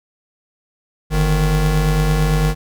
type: tone pair together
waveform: square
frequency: 48.89 / 155.56 Hz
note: G1 / D#3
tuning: -4 / 0 cents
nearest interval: octave + minor sixth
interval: 2004 cents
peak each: -17 dBFS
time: 1.1-2.55 s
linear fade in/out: 50 ms
effects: none